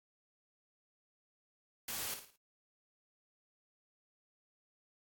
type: noise with echo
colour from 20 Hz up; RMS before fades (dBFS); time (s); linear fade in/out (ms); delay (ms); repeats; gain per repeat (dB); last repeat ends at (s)
white; -40; 1.88-2.14; 2; 55; 4; -8; 2.36
effects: AAC 64 kbps